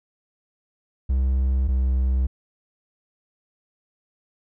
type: tone pair in turn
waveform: triangle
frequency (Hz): 65.41 / 64.51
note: C2 / C2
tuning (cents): 0 / -24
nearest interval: unison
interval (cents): 24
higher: first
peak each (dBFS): -16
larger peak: neither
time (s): 1.09-1.68 / 1.68-2.27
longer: neither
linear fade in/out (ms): 10
effects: none